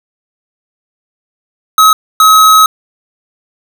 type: tone bursts at uneven times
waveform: square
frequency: 1278 Hz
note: D#6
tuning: 46 cents sharp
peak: -3 dBFS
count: 2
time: 1.78-1.93 / 2.2-2.66 s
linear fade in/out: 2 ms
effects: none

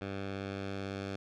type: tone with low-pass filter sweep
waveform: 10% pulse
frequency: 98 Hz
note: G2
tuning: in tune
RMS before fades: -39 dBFS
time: 0.01-1.16 s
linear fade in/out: 5 ms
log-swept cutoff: 3200 to 4800 Hz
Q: 0.98
effects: none

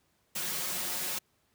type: noise with comb filter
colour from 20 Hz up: white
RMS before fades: -34 dBFS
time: 0.35-1.19 s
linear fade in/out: 10 ms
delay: 5.5 ms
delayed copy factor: +0.8
effects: pink hiss -72 dBFS RMS until 1.54 s + high-pass 60 Hz 12 dB/octave

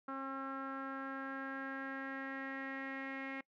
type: tone with low-pass filter sweep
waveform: sawtooth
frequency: 269.6 Hz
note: C#4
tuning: 48 cents flat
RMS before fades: -43 dBFS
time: 0.08-3.41 s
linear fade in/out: 5 ms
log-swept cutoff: 1300 to 2100 Hz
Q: 5.7
effects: noise-tail reverb RT60 0.1 s tail -23 dB re dry

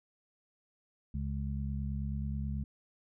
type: harmonic tone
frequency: 69.3 Hz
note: C#2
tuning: in tune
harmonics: 1 / 2 / 3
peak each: -35 / -38 / -40 dBFS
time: 1.14-2.64 s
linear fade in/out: 5 ms
effects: none

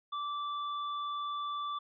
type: tone with hard clipping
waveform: triangle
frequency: 1166 Hz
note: D6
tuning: 13 cents flat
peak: -36 dBFS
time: 0.12-1.79 s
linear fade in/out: 10 ms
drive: 18 dB
effects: resampled to 11025 Hz

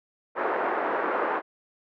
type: band-pass noise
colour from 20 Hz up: pink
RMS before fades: -27 dBFS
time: 0.35-1.42 s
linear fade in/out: 50 ms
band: 370 to 1600 Hz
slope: 24 dB/octave
effects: none

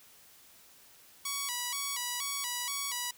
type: tone with vibrato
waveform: 5% pulse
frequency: 1046.5 Hz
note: C6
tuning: in tune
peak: -21 dBFS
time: 1.25-3.11 s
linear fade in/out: 5 ms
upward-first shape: square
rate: 2.1 Hz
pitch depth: 120 cents each way
effects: white hiss -58 dBFS RMS until 3.17 s

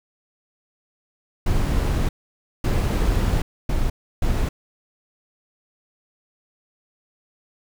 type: noise bursts at uneven times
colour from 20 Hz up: brown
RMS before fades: -20 dBFS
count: 4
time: 1.46-2.09 / 2.64-3.42 / 3.69-3.9 / 4.22-4.49 s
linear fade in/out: 5 ms
effects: none

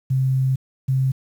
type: tone pair in turn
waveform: sine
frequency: 131.8 / 132.28 Hz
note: C3 / C3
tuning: +13 / +19 cents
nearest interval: unison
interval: 6 cents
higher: second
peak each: -16 dBFS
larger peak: neither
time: 0.1-0.56 / 0.88-1.12 s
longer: first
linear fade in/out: 10 ms
effects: 8-bit

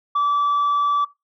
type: tone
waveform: sine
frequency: 1156 Hz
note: D6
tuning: 28 cents flat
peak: -14 dBFS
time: 0.15-1.05 s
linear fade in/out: 10 ms
effects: noise-tail reverb RT60 0.2 s tail -19 dB re dry + tanh soft clip ceiling -15 dBFS

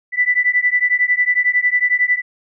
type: beating tone pair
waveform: sine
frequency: 1975.5 / 1986.5 Hz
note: B6 / B6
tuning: 0 / +10 cents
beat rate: 11 Hz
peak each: -16 dBFS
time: 0.12-2.22 s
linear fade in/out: 50 ms
effects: none

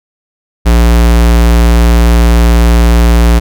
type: tone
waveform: square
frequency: 58.27 Hz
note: A#1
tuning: in tune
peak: -4 dBFS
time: 0.65-3.4 s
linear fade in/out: 20 ms
effects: none

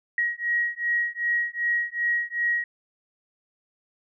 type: beating tone pair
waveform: sine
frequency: 1896 / 1898.6 Hz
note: A#6 / A#6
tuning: +29 / +31 cents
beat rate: 2.6 Hz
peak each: -26 dBFS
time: 0.18-2.64 s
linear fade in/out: 2 ms
effects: none

